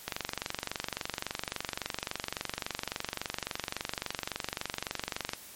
click train, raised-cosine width 0.2 ms, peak -14 dBFS, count 125, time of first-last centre 0.08-5.334 s, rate 23.6 Hz, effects white hiss -49 dBFS RMS until 5.55 s + MP3 64 kbps

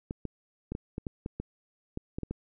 clicks, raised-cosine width 3 ms, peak -21 dBFS, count 12, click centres 0.109 / 0.253 / 0.72 / 0.751 / 0.981 / 1.068 / 1.261 / 1.4 / 1.974 / 2.185 / 2.233 / 2.31 s, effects none

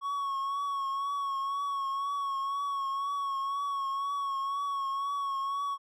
triangle tone with vibrato, 1108.7 Hz, C#6, in tune, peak -28 dBFS, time 0.01-5.78 s, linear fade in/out 50 ms, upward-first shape triangle, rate 2 Hz, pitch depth 43 cents each way, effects none

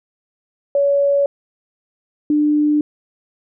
sine tone pair in turn, 564 / 298.2 Hz, C#5 / D4, +30 / +27 cents, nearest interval major seventh, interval 1103 cents, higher first, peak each -12 dBFS, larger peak neither, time 0.75-1.26 / 2.3-2.81 s, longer neither, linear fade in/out 2 ms, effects none

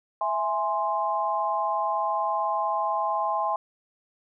sine chord, E augmented, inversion none, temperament equal, 659.3 / 830.6 / 1046.5 Hz, E5 / G#5 / B#5, 0 / 0 / 0 cents, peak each -30 / -27 / -27 dBFS, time 0.21-3.56 s, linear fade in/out 2 ms, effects none

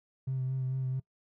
triangle tone with vibrato, 130.81 Hz, C3, in tune, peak -26 dBFS, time 0.27-1 s, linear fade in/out 10 ms, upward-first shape sine, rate 4.5 Hz, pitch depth 23 cents each way, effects noise-tail reverb RT60 0.1 s tail -24 dB re dry + tanh soft clip ceiling -27 dBFS

